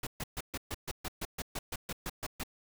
pink noise bursts, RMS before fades -37 dBFS, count 15, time 0.03-2.435 s, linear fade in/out 5 ms, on 39 ms, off 130 ms, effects none

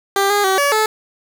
15% pulse tone with pitch steps, 395.1 / 409.4 / 381.9 / 569 / 433.6 Hz, G4 / G#4 / G4 / C#5 / A4, +14 / -25 / -45 / +45 / -25 cents, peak -7 dBFS, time 0.16-0.86 s, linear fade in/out 2 ms, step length 140 ms, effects none

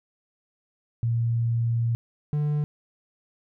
sine / triangle tone pair in turn, 116.54 / 148.49 Hz, A#2 / D3, 0 / +19 cents, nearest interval major third, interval 419 cents, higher second, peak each -21 / -20 dBFS, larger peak second, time 1.03-1.95 / 2.33-2.64 s, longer first, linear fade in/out 0 ms, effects none

